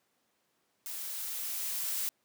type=noise with level ramp; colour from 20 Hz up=blue; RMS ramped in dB=-40 to -33 dBFS; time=0.86-2.09 s; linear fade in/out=0 ms; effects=pink hiss -75 dBFS RMS until 2.24 s + high-pass 200 Hz 12 dB/octave